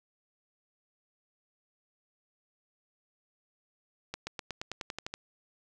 accelerating click train, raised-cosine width 0.2 ms, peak -19 dBFS, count 11, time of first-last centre 4.14-5.14 s, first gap 130 ms, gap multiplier 0.94, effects none

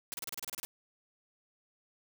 white noise bursts, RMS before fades -39 dBFS, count 11, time 0.12-0.65 s, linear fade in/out 0 ms, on 20 ms, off 31 ms, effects none

